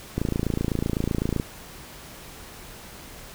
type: click train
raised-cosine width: 3 ms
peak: -11 dBFS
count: 35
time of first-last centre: 0.18-1.399 s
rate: 27.9 Hz
effects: pink hiss -43 dBFS RMS until 3.34 s